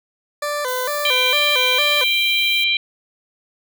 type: tone with vibrato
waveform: 20% pulse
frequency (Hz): 545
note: C#5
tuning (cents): -29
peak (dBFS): -16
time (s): 0.42-2.04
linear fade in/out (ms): 5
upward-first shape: square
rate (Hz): 2.2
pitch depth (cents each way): 130
type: noise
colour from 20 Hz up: violet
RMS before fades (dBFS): -31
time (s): 0.68-2.64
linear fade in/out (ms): 2
type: harmonic tone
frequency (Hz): 789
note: G5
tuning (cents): +11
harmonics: 3 / 4 / 5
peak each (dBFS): -18 / -20 / -22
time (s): 1.05-2.77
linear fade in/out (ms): 2
effects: none